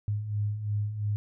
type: beating tone pair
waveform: sine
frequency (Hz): 102 / 104.9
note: G#2 / G#2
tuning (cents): -31 / +18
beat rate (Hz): 2.9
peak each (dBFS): -35 / -28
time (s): 0.08-1.16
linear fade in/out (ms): 0
effects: none